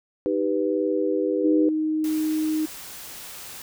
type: chord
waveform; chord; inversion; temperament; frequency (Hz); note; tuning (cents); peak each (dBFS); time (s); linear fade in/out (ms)
sine; Eb augmented; none; equal; 311.1 / 392 / 493.9; Eb4 / G4 / B4; 0 / 0 / 0; -25; 0.26-1.69; 0
type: tone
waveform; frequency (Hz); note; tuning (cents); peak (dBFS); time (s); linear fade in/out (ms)
sine; 311.3; D#4; +1; -21; 1.44-2.66; 10
type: noise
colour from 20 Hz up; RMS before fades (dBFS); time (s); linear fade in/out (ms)
white; -39; 2.04-3.62; 2
effects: none